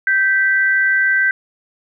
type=tone pair together; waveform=sine; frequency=1558.4 / 1971 Hz; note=G6 / B6; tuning=-11 / -4 cents; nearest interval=major third; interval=407 cents; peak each=-13 / -18 dBFS; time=0.07-1.31 s; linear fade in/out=2 ms; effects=none